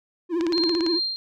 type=tone with vibrato; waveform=triangle; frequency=337.9 Hz; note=E4; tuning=43 cents sharp; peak=-19 dBFS; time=0.29-1 s; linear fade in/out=50 ms; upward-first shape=triangle; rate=15 Hz; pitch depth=120 cents each way
type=click train; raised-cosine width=0.2 ms; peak=-14 dBFS; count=9; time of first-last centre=0.41-0.865 s; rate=17.6 Hz
type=tone with tremolo; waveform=sine; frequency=4186 Hz; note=C8; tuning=in tune; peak=-21 dBFS; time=0.53-1.16 s; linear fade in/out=0 ms; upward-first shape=triangle; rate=2.7 Hz; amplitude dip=70%
effects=none